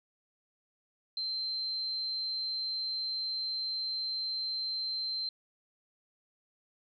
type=tone; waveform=sine; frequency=4118 Hz; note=C8; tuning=28 cents flat; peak=-32 dBFS; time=1.17-5.29 s; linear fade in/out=2 ms; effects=none